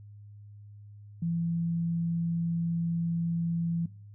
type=tone; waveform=sine; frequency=168.2 Hz; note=E3; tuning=35 cents sharp; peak=-27 dBFS; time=1.22-3.86 s; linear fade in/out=5 ms; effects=noise-tail reverb RT60 0.4 s tail -19 dB re dry + added 103 Hz sine -46 dBFS peak until 4.14 s